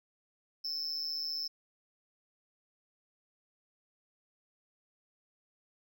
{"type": "tone with amplitude modulation", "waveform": "triangle", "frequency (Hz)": 5260, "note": "E8", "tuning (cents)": -5, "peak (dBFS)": -29, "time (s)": [0.64, 1.48], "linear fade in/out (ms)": 10, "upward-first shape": "sine", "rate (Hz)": 155, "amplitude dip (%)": 90, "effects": []}